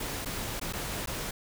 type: noise with dropouts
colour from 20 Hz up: pink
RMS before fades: -35 dBFS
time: 0-1.31 s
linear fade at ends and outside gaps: 5 ms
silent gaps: 0.249-0.257 / 0.598-0.613 / 0.727-0.733 / 1.06-1.072 s
effects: none